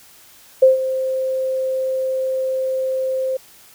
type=tone with ADSR envelope; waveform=sine; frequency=523.3 Hz; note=C5; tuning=in tune; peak=-5 dBFS; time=0.62-3.37 s; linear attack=9 ms; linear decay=140 ms; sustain=-13 dB; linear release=6 ms; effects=white hiss -47 dBFS RMS until 3.74 s